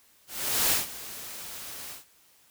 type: noise with ADSR envelope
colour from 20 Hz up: white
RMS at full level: -23 dBFS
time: 0.27-2.05 s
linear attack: 440 ms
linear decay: 150 ms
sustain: -17 dB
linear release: 140 ms
effects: white hiss -61 dBFS RMS until 2.5 s